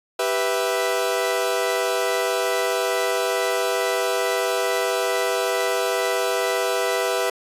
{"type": "chord", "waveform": "sawtooth", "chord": "E minor", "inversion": "first", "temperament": "equal", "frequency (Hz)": [392, 493.9, 659.3], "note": ["G4", "B4", "E5"], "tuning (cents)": [0, 0, 0], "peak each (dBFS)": [-22, -20, -21], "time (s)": [0.19, 7.3], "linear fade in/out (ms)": 5, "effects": ["resampled to 32000 Hz"]}